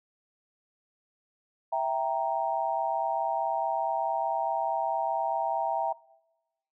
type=chord; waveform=sine; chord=E diminished; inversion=none; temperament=equal; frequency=659.3 / 784 / 932.3 Hz; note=E5 / G5 / Bb5; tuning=0 / 0 / 0 cents; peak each=-30 dBFS; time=1.72-5.93 s; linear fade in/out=10 ms; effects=noise-tail reverb RT60 1.0 s tail -23 dB re dry